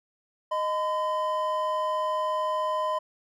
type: tone pair together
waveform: triangle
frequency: 620 / 1015.4 Hz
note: D#5 / B5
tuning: -6 / +48 cents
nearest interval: major sixth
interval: 854 cents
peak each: -27 / -25 dBFS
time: 0.51-2.99 s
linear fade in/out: 10 ms
effects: none